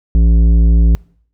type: tone with tanh clipping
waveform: sine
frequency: 56.5 Hz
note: A1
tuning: 47 cents sharp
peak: -8 dBFS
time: 0.15-0.95 s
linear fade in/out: 0 ms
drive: 11 dB
effects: noise-tail reverb RT60 0.6 s tail -25 dB re dry